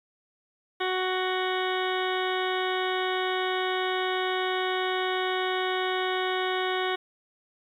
harmonic tone, 371 Hz, F#4, 5 cents sharp, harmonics 1 / 2 / 3 / 4 / 5 / 6 / 8 / 9 / 10, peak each -29 / -32 / -34 / -35 / -36 / -37 / -38 / -39 / -39 dBFS, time 0.8-6.96 s, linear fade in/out 10 ms, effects 10-bit

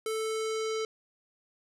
square tone with low-pass filter sweep, 440 Hz, A4, in tune, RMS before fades -32 dBFS, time 0.06-0.85 s, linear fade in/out 2 ms, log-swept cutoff 11000 to 5700 Hz, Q 1.6, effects none

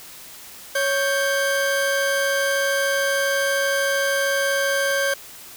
40% pulse tone pair together, 554.4 / 1570.3 Hz, C#5 / G6, 0 / +3 cents, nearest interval octave + tritone, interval 1803 cents, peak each -21 dBFS, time 0.75-5.14 s, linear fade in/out 5 ms, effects white hiss -41 dBFS RMS until 5.56 s

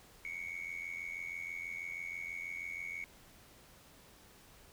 sine tone with amplitude modulation, 2217 Hz, C#7, in tune, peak -34 dBFS, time 0.25-3.04 s, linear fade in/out 0 ms, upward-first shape sine, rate 86.2 Hz, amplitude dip 90%, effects tanh soft clip ceiling -35 dBFS + pink hiss -60 dBFS RMS until 4.72 s

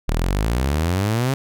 sawtooth exponential sweep, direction up, 37 to 138.8 Hz, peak -14 dBFS, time 0.08-1.34 s, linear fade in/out 0 ms, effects none

